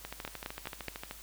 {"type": "two click trains", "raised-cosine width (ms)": 0.3, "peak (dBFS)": [-23, -20], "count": [15, 4], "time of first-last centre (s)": [[0.05, 1.111], [0.25, 0.883]], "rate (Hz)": [13.2, 4.74], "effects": ["added 50 Hz sine -54 dBFS peak until 1.22 s", "white hiss -51 dBFS RMS until 1.22 s"]}